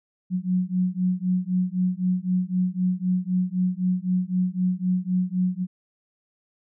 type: beating tone pair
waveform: sine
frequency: 180.8 / 184.7 Hz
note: F#3 / F#3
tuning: -40 / -3 cents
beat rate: 3.9 Hz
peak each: -24 dBFS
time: 0.3-5.67 s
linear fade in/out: 50 ms
effects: none